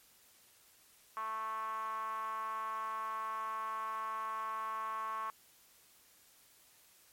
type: tone with band-pass filter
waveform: 5% pulse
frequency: 220 Hz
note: A3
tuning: in tune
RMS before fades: -39 dBFS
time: 1.17-5.3 s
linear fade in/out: 0 ms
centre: 1100 Hz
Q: 7.4
effects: white hiss -64 dBFS RMS until 7.12 s + MP3 64 kbps